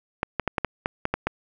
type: clicks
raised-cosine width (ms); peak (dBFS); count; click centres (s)
0.5; -8; 9; 0.231 / 0.397 / 0.477 / 0.582 / 0.647 / 0.859 / 1.054 / 1.14 / 1.27
effects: none